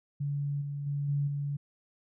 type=tone with level steps; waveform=sine; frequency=142.9 Hz; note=D3; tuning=47 cents flat; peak=-29 / -33 / -29 / -26 / -30 dBFS; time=0.2-1.57 s; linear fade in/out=10 ms; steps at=0.61 / 0.86 / 1.08 / 1.27 s; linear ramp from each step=10 ms; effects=none